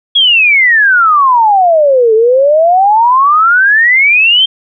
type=exponential two-way sweep; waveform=sine; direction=down then up; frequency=3370 to 431 to 3199 Hz; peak=-4 dBFS; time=0.15-4.46 s; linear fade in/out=10 ms; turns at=2.14 s; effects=none